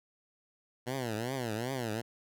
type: tone with vibrato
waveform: 10% pulse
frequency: 120.2 Hz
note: B2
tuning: 46 cents flat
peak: -25 dBFS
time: 0.86-2.02 s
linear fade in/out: 20 ms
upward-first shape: triangle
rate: 2.6 Hz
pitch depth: 240 cents each way
effects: none